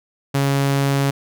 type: tone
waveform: sawtooth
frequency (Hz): 138.8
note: C#3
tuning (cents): +3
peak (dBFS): -12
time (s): 0.34-1.11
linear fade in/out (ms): 10
effects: none